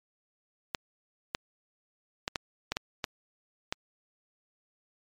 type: clicks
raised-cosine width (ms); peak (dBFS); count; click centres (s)
0.2; -12; 8; 0.748 / 1.349 / 2.279 / 2.358 / 2.72 / 2.769 / 3.042 / 3.725
effects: MP3 96 kbps